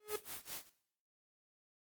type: tone with exponential growth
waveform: 45% pulse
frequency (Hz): 422.6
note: G#4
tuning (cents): +30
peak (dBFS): -33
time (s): 0-0.16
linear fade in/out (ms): 5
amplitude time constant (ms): 34
type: noise with tremolo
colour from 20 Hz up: white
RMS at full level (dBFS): -44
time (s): 0.07-0.7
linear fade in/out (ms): 50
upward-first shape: sine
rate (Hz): 4.8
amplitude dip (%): 95
effects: noise-tail reverb RT60 0.7 s tail -20 dB re dry + Opus 32 kbps